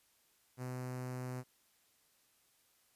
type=tone with notch filter; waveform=sawtooth; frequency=126.7 Hz; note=B2; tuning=45 cents sharp; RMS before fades=-42 dBFS; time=0.57-1.44 s; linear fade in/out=50 ms; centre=3400 Hz; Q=1; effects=white hiss -72 dBFS RMS until 2.95 s + resampled to 32000 Hz